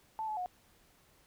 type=tone with pitch steps; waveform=sine; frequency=879 / 858 / 725 Hz; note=A5 / A5 / F#5; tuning=-2 / -44 / -35 cents; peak=-34 dBFS; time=0.19-0.46 s; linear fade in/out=0 ms; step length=90 ms; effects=pink hiss -66 dBFS RMS until 1.26 s